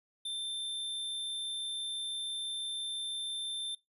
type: tone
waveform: square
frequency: 3567 Hz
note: A7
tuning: 23 cents sharp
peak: -36 dBFS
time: 0.25-3.75 s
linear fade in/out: 5 ms
effects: noise-tail reverb RT60 0.2 s tail -21 dB re dry + resampled to 32000 Hz